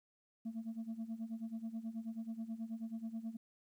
sine tone with tremolo, 225.5 Hz, A3, 43 cents sharp, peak -35 dBFS, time 0.45-3.37 s, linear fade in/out 10 ms, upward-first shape sine, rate 9.3 Hz, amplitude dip 85%, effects tanh soft clip ceiling -37 dBFS + 12-bit

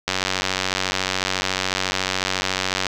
click train, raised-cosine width 0.2 ms, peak -3 dBFS, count 263, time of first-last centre 0.08-2.867 s, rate 94 Hz, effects none

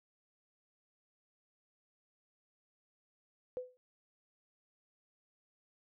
sine tone with exponential decay, 503 Hz, B4, 32 cents sharp, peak -33 dBFS, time 3.57-3.77 s, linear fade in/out 0 ms, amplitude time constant 43 ms, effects none

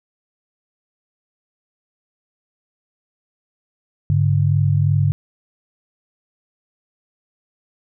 sine tone pair together, 101.4 / 144.23 Hz, G#2 / D3, -41 / -31 cents, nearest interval tritone, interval 610 cents, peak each -16 dBFS, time 4.1-5.12 s, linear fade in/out 0 ms, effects none

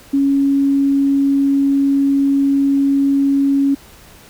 sine tone, 277.2 Hz, C#4, in tune, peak -11 dBFS, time 0.13-3.75 s, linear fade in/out 10 ms, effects pink hiss -43 dBFS RMS until 4.29 s

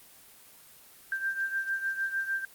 sine beating tone pair, 1576 / 1582.6 Hz, G6 / G6, +9 / +16 cents, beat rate 6.6 Hz, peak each -30 / -35 dBFS, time 1.12-2.45 s, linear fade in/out 2 ms, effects white hiss -54 dBFS RMS until 2.54 s + Opus 24 kbps

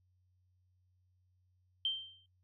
sine tone with exponential decay, 3136 Hz, G7, in tune, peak -28 dBFS, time 1.85-2.26 s, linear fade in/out 2 ms, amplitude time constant 88 ms, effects noise-tail reverb RT60 0.1 s tail -18 dB re dry + added 91 Hz sine -70 dBFS peak until 2.43 s

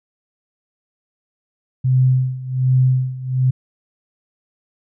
sine tone with tremolo, 129 Hz, C3, 24 cents flat, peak -10 dBFS, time 1.84-3.51 s, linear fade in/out 10 ms, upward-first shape sine, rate 1.3 Hz, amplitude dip 85%, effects none

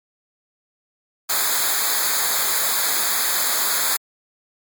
white noise with comb filter, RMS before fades -20 dBFS, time 1.29-3.97 s, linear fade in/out 10 ms, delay 0.35 ms, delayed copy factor -0.95, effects MP3 96 kbps

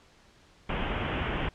pink low-pass noise, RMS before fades -31 dBFS, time 0.69-1.49 s, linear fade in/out 5 ms, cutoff 3300 Hz, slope 96 dB/octave, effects pink hiss -59 dBFS RMS until 1.54 s + low-pass 6000 Hz 12 dB/octave

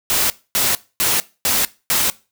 white noise bursts, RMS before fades -17 dBFS, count 5, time 0.1-2.1 s, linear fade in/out 0 ms, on 200 ms, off 250 ms, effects noise-tail reverb RT60 0.3 s tail -20 dB re dry

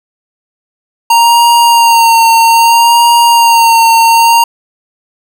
square tone with vibrato, 927 Hz, A#5, 10 cents flat, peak -4 dBFS, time 1.1-4.44 s, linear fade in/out 5 ms, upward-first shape sine, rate 0.62 Hz, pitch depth 27 cents each way, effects none

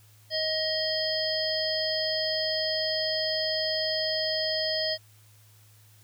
harmonic tone with a mistuned harmonic, 629 Hz, D#5, 19 cents sharp, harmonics 1 / 3 / 5 / 7 / 8, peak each -30 / -36 / -35 / -33 / -30 dBFS, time 0.3-4.98 s, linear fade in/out 50 ms, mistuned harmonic 5, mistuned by +30 cents, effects added 106 Hz sine -55 dBFS peak until 6.03 s + white hiss -60 dBFS RMS until 6.03 s

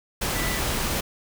sine tone in noise, 1975.5 Hz, B6, in tune, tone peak -32 dBFS, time 0.35-0.59 s, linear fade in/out 10 ms, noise pink, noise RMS -26 dBFS, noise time 0.21-1.01 s, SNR -9 dB, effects none

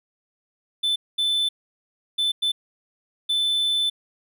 triangle tone bursts at uneven times, 3520 Hz, A7, in tune, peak -18 dBFS, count 5, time 0.83-0.96 / 1.18-1.49 / 2.18-2.32 / 2.42-2.52 / 3.29-3.9 s, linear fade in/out 10 ms, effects none

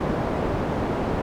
white low-pass noise, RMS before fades -25 dBFS, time 0-1.22 s, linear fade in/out 10 ms, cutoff 590 Hz, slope 12 dB/octave, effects none

